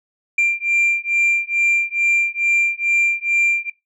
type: beating tone pair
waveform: sine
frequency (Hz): 2373 / 2375.3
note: D7 / D7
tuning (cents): +17 / +19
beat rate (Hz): 2.3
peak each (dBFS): -16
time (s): 0.38-3.7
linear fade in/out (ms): 5
effects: noise-tail reverb RT60 0.2 s tail -22 dB re dry + tanh soft clip ceiling -11 dBFS